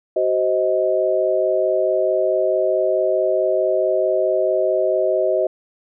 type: chord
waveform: sine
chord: C diminished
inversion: second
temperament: just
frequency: 376.7 / 523.3 / 627.9 Hz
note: Gb4 / C5 / Eb5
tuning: +31 / 0 / +16 cents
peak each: -21 / -21 / -18 dBFS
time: 0.16-5.47 s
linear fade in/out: 5 ms
effects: none